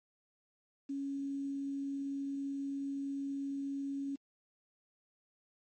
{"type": "tone with quantisation", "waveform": "sine", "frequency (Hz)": 277.2, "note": "C#4", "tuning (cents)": 0, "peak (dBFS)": -35, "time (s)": [0.89, 4.16], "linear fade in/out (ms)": 10, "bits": 10, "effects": ["MP3 32 kbps"]}